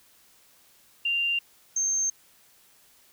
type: tone pair in turn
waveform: sine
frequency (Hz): 2784 / 6348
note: F7 / G8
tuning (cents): -6 / +21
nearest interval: octave + major second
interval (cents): 1427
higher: second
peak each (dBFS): -23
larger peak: neither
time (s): 1.05-1.39 / 1.76-2.1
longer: neither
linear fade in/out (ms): 5
effects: white hiss -59 dBFS RMS until 3.12 s